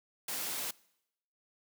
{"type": "noise", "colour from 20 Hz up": "white", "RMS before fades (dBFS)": -37, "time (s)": [0.28, 0.71], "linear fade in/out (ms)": 5, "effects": ["noise-tail reverb RT60 0.8 s tail -23 dB re dry", "high-pass 150 Hz 12 dB/octave"]}